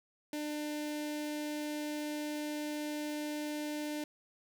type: tone with notch filter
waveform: sawtooth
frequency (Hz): 299.1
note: D4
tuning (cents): +32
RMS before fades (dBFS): -38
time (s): 0.33-4.04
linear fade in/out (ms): 2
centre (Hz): 1200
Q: 1.8
effects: none